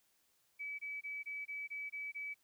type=tone bursts; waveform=sine; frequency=2291 Hz; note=D7; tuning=44 cents flat; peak=-40 dBFS; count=8; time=0.59-2.344 s; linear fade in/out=20 ms; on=200 ms; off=22 ms; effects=white hiss -75 dBFS RMS until 2.43 s